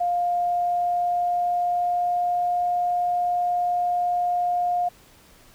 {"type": "tone with pitch glide", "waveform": "sine", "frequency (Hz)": [704, 709.3], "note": ["F5", "F5"], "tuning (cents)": [14, 27], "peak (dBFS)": -20, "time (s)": [0, 4.89], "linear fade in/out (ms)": 10, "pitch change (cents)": 13, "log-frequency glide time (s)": [0.15, 2.73], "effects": ["pink hiss -53 dBFS RMS until 5.54 s"]}